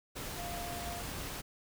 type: tone in noise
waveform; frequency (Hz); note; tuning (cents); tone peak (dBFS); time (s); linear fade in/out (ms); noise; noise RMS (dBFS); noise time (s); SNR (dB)
sine; 697; F5; -4; -42; 0.37-1.02; 20; pink; -41; 0.15-1.42; -4
effects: none